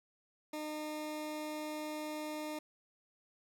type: tone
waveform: 20% pulse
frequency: 304.9 Hz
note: D#4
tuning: 35 cents flat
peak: -34 dBFS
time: 0.53-2.59 s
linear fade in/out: 5 ms
effects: none